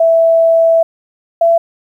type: tone pair in turn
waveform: sine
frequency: 659.3 / 670.8 Hz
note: E5 / E5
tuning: 0 / +30 cents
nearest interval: unison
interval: 30 cents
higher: second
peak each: -6 dBFS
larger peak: neither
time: 0-0.83 / 1.41-1.58 s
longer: first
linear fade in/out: 5 ms
effects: 8-bit